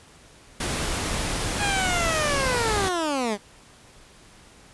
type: noise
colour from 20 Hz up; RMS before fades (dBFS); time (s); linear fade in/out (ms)
pink; -27; 0.6-2.89; 5
type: linear sweep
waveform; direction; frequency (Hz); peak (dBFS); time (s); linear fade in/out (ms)
15% pulse; down; 837 to 193.9; -17; 1.58-3.38; 50
effects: pink hiss -51 dBFS RMS until 4.73 s + resampled to 24000 Hz